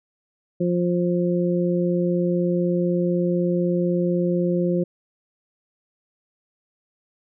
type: harmonic tone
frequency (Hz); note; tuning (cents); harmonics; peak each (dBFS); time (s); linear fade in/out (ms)
176; F3; +14; 1 / 2 / 3; -21 / -23 / -26; 0.6-4.84; 10
effects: none